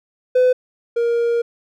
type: tone pair in turn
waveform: triangle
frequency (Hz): 505 / 469.7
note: B4 / A#4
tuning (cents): +39 / +13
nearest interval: minor second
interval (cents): 126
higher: first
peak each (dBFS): -8 / -13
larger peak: first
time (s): 0.35-0.53 / 0.96-1.42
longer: second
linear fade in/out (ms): 10
effects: tanh soft clip ceiling -5 dBFS